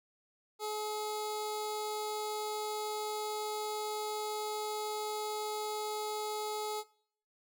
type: tone with notch filter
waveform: 15% pulse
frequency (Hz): 425.5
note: G#4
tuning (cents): +42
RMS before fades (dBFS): -37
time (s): 0.59-6.84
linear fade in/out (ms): 50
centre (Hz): 1700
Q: 1.3
effects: noise-tail reverb RT60 0.6 s tail -21 dB re dry